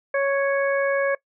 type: harmonic tone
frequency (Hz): 554.4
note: C#5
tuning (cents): 0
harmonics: 1 / 2 / 3 / 4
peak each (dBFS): -20 / -30 / -26 / -32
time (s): 0.14-1.15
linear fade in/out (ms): 5
effects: noise-tail reverb RT60 0.1 s tail -21 dB re dry